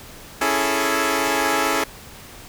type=chord; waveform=10% pulse; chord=A major seventh; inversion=first; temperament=equal; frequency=277.2 / 329.6 / 415.3 / 440 Hz; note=C#4 / E4 / G#4 / A4; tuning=0 / 0 / 0 / 0 cents; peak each=-16 dBFS; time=0.41-1.84 s; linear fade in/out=5 ms; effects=pink hiss -41 dBFS RMS until 2.48 s